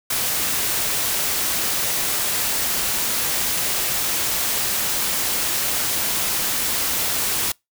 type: noise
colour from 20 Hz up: white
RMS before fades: -22 dBFS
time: 0.1-7.52 s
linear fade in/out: 5 ms
effects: noise-tail reverb RT60 0.2 s tail -26 dB re dry